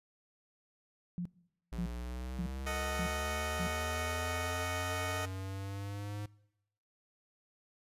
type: tone bursts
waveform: sine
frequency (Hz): 176.4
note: F3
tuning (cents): +18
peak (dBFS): -34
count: 5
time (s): 1.18-3.67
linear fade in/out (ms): 0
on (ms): 74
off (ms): 530
type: linear sweep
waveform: square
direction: up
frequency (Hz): 57.3 to 104.3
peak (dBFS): -39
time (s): 1.72-6.26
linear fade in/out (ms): 5
type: chord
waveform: 15% pulse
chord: D# diminished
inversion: second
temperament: equal with one note detuned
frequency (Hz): 444.6 / 622.3 / 740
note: A4 / D#5 / F#5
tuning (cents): +18 / 0 / 0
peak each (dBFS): -36 / -31 / -36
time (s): 2.66-5.26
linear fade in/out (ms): 10
effects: noise-tail reverb RT60 0.9 s tail -23 dB re dry + resampled to 32000 Hz